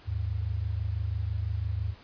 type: tone pair together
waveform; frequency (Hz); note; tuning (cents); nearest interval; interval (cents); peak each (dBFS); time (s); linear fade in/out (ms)
sine; 77.18 / 103.2; D#2 / G#2; -13 / -10; perfect fourth; 503; -31 / -30; 0.05-1.95; 50
effects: pink hiss -54 dBFS RMS until 2.03 s + resampled to 11025 Hz